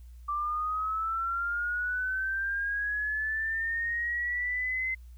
sine linear sweep, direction up, 1169 to 2064 Hz, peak -28 dBFS, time 0.28-4.95 s, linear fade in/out 10 ms, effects added 60 Hz sine -45 dBFS peak until 5.17 s + white hiss -69 dBFS RMS until 5.17 s

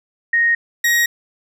sine / 40% pulse tone pair in turn, 1864.7 / 1888.5 Hz, A#6 / A#6, 0 / +22 cents, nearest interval unison, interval 22 cents, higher second, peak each -12 dBFS, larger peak neither, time 0.33-0.55 / 0.84-1.06 s, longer neither, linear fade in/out 5 ms, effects none

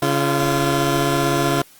15% pulse tone pair together, 140.47 / 343.5 Hz, C#3 / F4, +23 / -29 cents, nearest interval octave + minor third, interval 1548 cents, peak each -13 dBFS, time 0.02-1.62 s, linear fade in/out 5 ms, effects white hiss -49 dBFS RMS until 1.79 s + Opus 24 kbps

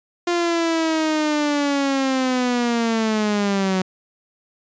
sawtooth linear sweep, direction down, 349.9 to 185 Hz, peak -14 dBFS, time 0.27-3.82 s, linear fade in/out 5 ms, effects resampled to 16000 Hz

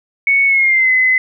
sine tone with pitch glide, 2217 to 2033 Hz, C#7 to B6, 0 to +50 cents, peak -9 dBFS, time 0.27-1.18 s, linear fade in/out 2 ms, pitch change -150 cents, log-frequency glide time 0.46-0.91 s, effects none

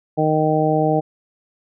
harmonic tone, 155.1 Hz, D#3, 5 cents flat, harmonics 1 / 2 / 3 / 4 / 5, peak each -21 / -21 / -21 / -21 / -21 dBFS, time 0.17-1.01 s, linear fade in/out 20 ms, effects none

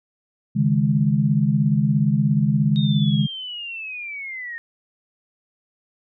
sine chord, C# suspended second, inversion none, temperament equal, 138.59 / 155.56 / 207.7 Hz, C#3 / D#3 / G#3, 0 / 0 / 0 cents, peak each -20 dBFS, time 0.55-3.27 s, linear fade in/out 20 ms
sine linear sweep, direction down, 3724 to 1832 Hz, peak -29 dBFS, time 2.76-4.58 s, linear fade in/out 0 ms
effects none

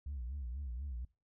sine tone with vibrato, 65.1 Hz, C2, 8 cents flat, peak -37 dBFS, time 0.06-1.05 s, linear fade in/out 5 ms, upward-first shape sine, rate 4.1 Hz, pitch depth 190 cents each way, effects noise-tail reverb RT60 0.3 s tail -22 dB re dry + tanh soft clip ceiling -36 dBFS

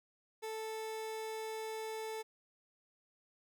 30% pulse tone, 440 Hz, A4, in tune, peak -37 dBFS, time 0.42-2.23 s, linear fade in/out 20 ms, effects none

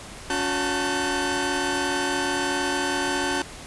sawtooth tone cluster, 281.6 / 363.2 / 891 / 1526 Hz, C#4 / F#4 / A5 / G6, +27 / -32 / +22 / -47 cents, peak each -25 dBFS, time 0.3-3.42 s, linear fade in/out 2 ms, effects pink hiss -40 dBFS RMS until 3.66 s + resampled to 24000 Hz

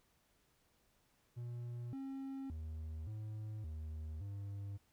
triangle tone with pitch steps, 120.1 / 269.7 / 78.7 / 107.6 / 77.9 / 100 Hz, B2 / C#4 / D#2 / A2 / D#2 / G2, -48 / -47 / +20 / -38 / +3 / +35 cents, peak -40 dBFS, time 1.36-4.78 s, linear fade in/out 20 ms, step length 570 ms, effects pink hiss -75 dBFS RMS until 4.92 s

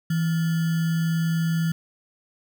sine tone with sample-and-hold, 164.4 Hz, E3, 4 cents flat, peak -20 dBFS, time 0.1-1.72 s, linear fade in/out 5 ms, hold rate 1575 Hz, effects none

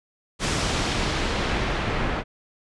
pink noise with low-pass filter sweep, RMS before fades -25 dBFS, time 0.39-2.24 s, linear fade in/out 50 ms, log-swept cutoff 8000 to 2000 Hz, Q 0.86, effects resampled to 24000 Hz

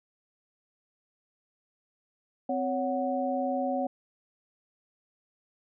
sine tone cluster, 259.3 / 558 / 740 Hz, C4 / C#5 / F#5, -15 / +11 / 0 cents, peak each -31 dBFS, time 2.49-3.87 s, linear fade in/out 5 ms, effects none

